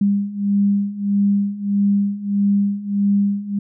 sine beating tone pair, 200.2 / 201.8 Hz, G3 / G#3, +37 / -49 cents, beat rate 1.6 Hz, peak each -20 / -17 dBFS, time 0.01-3.59 s, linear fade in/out 5 ms, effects none

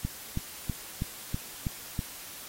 click train, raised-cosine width 5 ms, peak -17 dBFS, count 7, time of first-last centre 0.05-1.992 s, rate 3.09 Hz, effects white hiss -44 dBFS RMS until 2.48 s + AAC 48 kbps

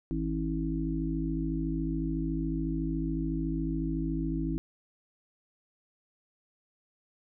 harmonic tone, 53.9 Hz, A1, 35 cents flat, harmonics 1 / 3 / 5 / 6, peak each -34 / -34 / -34 / -34 dBFS, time 0.11-4.58 s, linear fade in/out 0 ms, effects none

